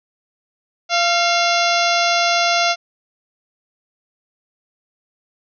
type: harmonic tone with a mistuned harmonic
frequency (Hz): 688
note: F5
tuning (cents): -26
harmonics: 1 / 2 / 3 / 4 / 5 / 6 / 7 / 8 / 9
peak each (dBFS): -18 / -21 / -23 / -24 / -25 / -26 / -26 / -27 / -28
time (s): 0.89-2.76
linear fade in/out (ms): 50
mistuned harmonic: 3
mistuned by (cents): +63
effects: none